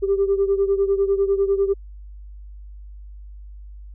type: beating tone pair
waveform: sine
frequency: 392 / 402 Hz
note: G4 / G4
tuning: 0 / +44 cents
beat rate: 10 Hz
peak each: -17 / -21 dBFS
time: 0.02-1.74 s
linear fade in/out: 20 ms
effects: tanh soft clip ceiling -11 dBFS + added 50 Hz sine -36 dBFS peak until 3.94 s